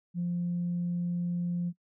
sine tone, 174.6 Hz, F3, in tune, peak -27 dBFS, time 0.14-1.73 s, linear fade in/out 50 ms, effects noise-tail reverb RT60 0.1 s tail -23 dB re dry + tanh soft clip ceiling -24 dBFS

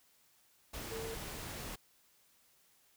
sine tone in noise, 450.3 Hz, A4, 40 cents sharp, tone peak -41 dBFS, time 0.91-1.15 s, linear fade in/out 10 ms, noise pink, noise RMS -44 dBFS, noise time 0.73-1.76 s, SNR 0 dB, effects white hiss -69 dBFS RMS until 2.96 s

